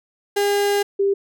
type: tone pair in turn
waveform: 35% pulse / sine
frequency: 405.4 / 396.4 Hz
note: G#4 / G4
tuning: -42 / +19 cents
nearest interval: unison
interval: 39 cents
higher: first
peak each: -15 dBFS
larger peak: neither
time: 0.36-0.83 / 0.99-1.14 s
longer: first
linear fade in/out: 10 ms
effects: none

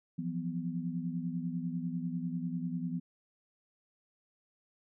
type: tone cluster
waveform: sine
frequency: 169.2 / 179.3 / 249.2 Hz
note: E3 / F3 / B3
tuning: +45 / +46 / +16 cents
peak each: -36 / -39 / -38 dBFS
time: 0.18-3 s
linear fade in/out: 10 ms
effects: none

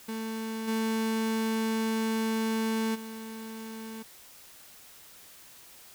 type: tone with level steps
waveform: 35% pulse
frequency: 222.5 Hz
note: A3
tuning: 20 cents sharp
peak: -31 / -25 / -37 dBFS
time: 0.08-4.03 s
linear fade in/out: 10 ms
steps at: 0.67 / 2.94 s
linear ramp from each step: 20 ms
effects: white hiss -52 dBFS RMS until 5.94 s

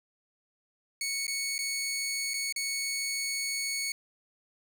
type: tone with dropouts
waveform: 15% pulse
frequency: 2217 Hz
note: C#7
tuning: in tune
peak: -24 dBFS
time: 1.01-3.92 s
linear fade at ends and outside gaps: 2 ms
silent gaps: 1.268-1.279 / 1.581-1.589 / 2.336-2.34 / 2.525-2.561 s
effects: none

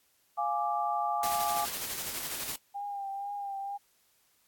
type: chord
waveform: sine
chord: D diminished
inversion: first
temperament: equal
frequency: 698.5 / 830.6 / 1174.7 Hz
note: F5 / Ab5 / D6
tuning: 0 / 0 / 0 cents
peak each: -33 / -31 / -33 dBFS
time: 0.37-1.66 s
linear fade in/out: 20 ms
type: noise with tremolo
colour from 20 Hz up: white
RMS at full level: -35 dBFS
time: 1.23-2.56 s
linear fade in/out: 2 ms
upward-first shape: square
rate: 12 Hz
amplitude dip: 30%
type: tone with vibrato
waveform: sine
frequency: 800 Hz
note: G5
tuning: 35 cents sharp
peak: -34 dBFS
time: 2.74-3.78 s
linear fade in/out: 20 ms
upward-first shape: triangle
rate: 2.1 Hz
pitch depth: 38 cents each way
effects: white hiss -69 dBFS RMS until 4.47 s + AAC 64 kbps

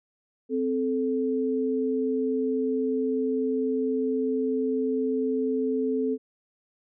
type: tone pair together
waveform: sine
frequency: 260.3 / 435.9 Hz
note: C4 / A4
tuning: -9 / -16 cents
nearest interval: major sixth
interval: 893 cents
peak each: -26 dBFS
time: 0.49-6.18 s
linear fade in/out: 50 ms
effects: none

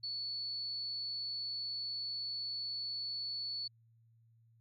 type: tone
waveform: sine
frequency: 4435 Hz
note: C#8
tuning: in tune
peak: -37 dBFS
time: 0.03-3.68 s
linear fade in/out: 10 ms
effects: added 114 Hz sine -64 dBFS peak until 4.6 s

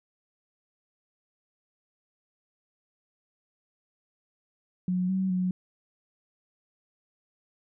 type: tone with pitch steps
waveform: sine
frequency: 182 / 189.2 / 183.1 Hz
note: F#3 / F#3 / F#3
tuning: -28 / +39 / -18 cents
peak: -24 dBFS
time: 4.88-5.51 s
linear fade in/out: 2 ms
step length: 210 ms
effects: none

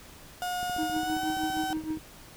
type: tone with pitch glide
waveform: 35% pulse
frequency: 720 to 762.8 Hz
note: F#5 to G5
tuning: -47 to -47 cents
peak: -28 dBFS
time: 0.42-1.73 s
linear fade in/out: 0 ms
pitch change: +100 cents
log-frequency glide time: 0.91-1.27 s
type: click train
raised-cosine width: 3 ms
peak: -30 dBFS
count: 21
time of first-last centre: 0.63-1.972 s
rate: 14.9 Hz
type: tone with tremolo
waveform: triangle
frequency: 313.8 Hz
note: D#4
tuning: 15 cents sharp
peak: -25 dBFS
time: 0.78-1.99 s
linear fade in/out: 5 ms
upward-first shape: triangle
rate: 6.4 Hz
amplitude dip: 90%
effects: pink hiss -50 dBFS RMS until 2.36 s

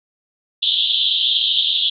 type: band-pass noise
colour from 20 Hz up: pink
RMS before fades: -18 dBFS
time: 0.62-1.9 s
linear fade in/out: 10 ms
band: 3100 to 3800 Hz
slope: 96 dB/octave
effects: none

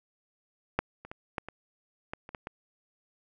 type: clicks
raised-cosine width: 0.5 ms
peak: -10 / -29 / -25 / -16 / -25 / -20 / -29 / -23 / -22 dBFS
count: 9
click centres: 0.79 / 1.05 / 1.115 / 1.382 / 1.486 / 2.135 / 2.291 / 2.348 / 2.471 s
effects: none

